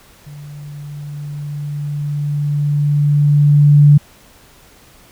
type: tone with level ramp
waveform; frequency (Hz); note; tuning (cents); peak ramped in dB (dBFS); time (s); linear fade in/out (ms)
sine; 146; D3; -10; -31 to -3; 0.26-3.98; 10
effects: pink hiss -46 dBFS RMS until 5.11 s